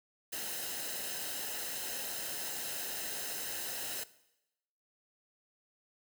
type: noise with comb filter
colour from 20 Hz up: white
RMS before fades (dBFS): -39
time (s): 0.32-4.04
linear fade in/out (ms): 10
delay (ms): 0.87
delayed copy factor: -0.6
effects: noise-tail reverb RT60 0.9 s tail -18 dB re dry